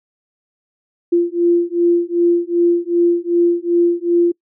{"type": "beating tone pair", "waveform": "sine", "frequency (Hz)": [343.9, 346.5], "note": ["F4", "F4"], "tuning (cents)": [-27, -14], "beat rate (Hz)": 2.6, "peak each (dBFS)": -15, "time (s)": [1.12, 4.32], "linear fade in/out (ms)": 10, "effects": ["noise-tail reverb RT60 0.1 s tail -26 dB re dry"]}